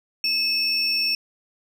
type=tone pair together; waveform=sine; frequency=2596 / 5441 Hz; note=E7 / F8; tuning=-27 / -46 cents; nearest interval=octave + minor second; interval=1281 cents; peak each=-23 / -19 dBFS; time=0.24-1.15 s; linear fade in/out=2 ms; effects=tanh soft clip ceiling -17 dBFS